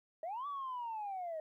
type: linear two-way sweep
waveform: sine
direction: up then down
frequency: 614 to 1164 to 614 Hz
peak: -37 dBFS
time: 0.23-1.4 s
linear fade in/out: 2 ms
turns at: 0.47 s
effects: tanh soft clip ceiling -35 dBFS + 13-bit